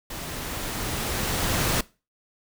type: noise with level ramp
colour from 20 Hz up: pink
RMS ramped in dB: -35 to -23 dBFS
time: 0.1-1.81 s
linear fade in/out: 5 ms
effects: noise-tail reverb RT60 0.3 s tail -21 dB re dry